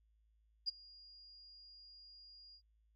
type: tone with ADSR envelope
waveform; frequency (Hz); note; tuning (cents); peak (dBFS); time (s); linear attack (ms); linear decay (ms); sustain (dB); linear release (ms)
sine; 4842; D#8; -48; -32; 0.66-2.62; 25; 17; -24; 75
effects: added 54 Hz sine -70 dBFS peak until 2.95 s